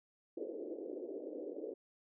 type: band-pass noise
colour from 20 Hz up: pink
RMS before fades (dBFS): -44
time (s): 0.37-1.74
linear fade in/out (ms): 5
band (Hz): 300 to 530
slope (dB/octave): 48
effects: none